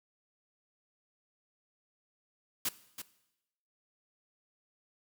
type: noise with echo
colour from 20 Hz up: white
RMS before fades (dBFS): -32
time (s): 2.65-2.69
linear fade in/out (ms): 5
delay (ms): 330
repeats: 1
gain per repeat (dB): -10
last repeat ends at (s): 3.02
effects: noise-tail reverb RT60 0.9 s tail -17 dB re dry